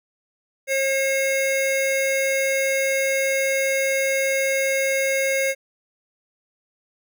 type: tone pair together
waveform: square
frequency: 539 / 2156 Hz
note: C#5 / C#7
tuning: -49 / -49 cents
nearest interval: 2 octaves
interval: 2400 cents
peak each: -22 / -24 dBFS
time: 0.67-5.55 s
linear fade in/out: 50 ms
effects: none